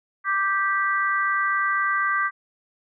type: harmonic tone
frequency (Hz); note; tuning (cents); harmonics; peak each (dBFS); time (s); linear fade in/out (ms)
392; G4; 0; 3 / 4 / 5; -23 / -24 / -27; 0.24-2.31; 50
effects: none